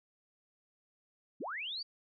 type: linear sweep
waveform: sine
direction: up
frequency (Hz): 150 to 4755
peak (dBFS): -37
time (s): 1.4-1.83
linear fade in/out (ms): 10
effects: none